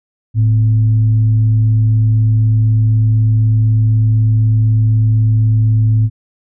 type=tone with frequency modulation; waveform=sine; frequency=110 Hz; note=A2; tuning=in tune; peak=-8 dBFS; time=0.34-6.1 s; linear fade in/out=50 ms; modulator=148 Hz; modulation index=0.22; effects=none